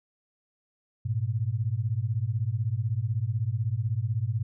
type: beating tone pair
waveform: sine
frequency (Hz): 103.83 / 119.83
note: G#2 / A#2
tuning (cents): 0 / +48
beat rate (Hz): 16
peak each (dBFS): -28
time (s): 1.05-4.43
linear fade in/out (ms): 10
effects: none